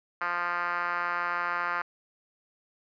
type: tone with band-pass filter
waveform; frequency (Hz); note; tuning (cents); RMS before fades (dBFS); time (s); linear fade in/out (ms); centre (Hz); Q
5% pulse; 174.61; F3; 0; -30; 0.21-1.82; 5; 1300; 2.2
effects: resampled to 11025 Hz